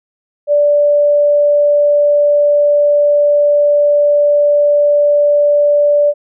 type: tone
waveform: sine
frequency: 584 Hz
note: D5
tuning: 10 cents flat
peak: -7 dBFS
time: 0.47-6.14 s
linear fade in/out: 50 ms
effects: none